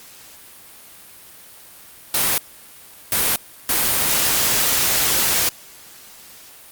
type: noise bursts at uneven times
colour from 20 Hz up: white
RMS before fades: -18 dBFS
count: 3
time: 2.14-2.38 / 3.12-3.36 / 3.69-5.49 s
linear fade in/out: 2 ms
effects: white hiss -43 dBFS RMS until 6.71 s + Opus 48 kbps